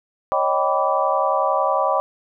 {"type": "tone cluster", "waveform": "sine", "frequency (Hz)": [551, 622, 778, 988, 1159], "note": ["C#5", "D#5", "G5", "B5", "D6"], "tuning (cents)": [-11, -1, -13, 0, -23], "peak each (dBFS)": -23, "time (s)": [0.32, 2], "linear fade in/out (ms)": 0, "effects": []}